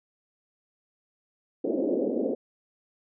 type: band-pass noise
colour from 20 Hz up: pink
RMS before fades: -27 dBFS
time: 1.64-2.35 s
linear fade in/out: 10 ms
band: 230 to 570 Hz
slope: 48 dB/octave
effects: none